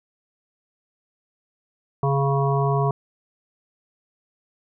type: harmonic tone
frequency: 138.59 Hz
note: C#3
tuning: in tune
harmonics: 1 / 3 / 5 / 7 / 8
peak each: -20 / -25 / -27 / -28 / -29 dBFS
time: 2.03-2.91 s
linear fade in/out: 2 ms
effects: none